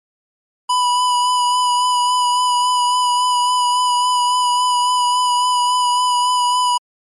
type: tone with vibrato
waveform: square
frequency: 987.8 Hz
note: B5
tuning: in tune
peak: -14 dBFS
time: 0.69-6.78 s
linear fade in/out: 10 ms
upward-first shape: sine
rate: 3.6 Hz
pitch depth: 19 cents each way
effects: MP3 48 kbps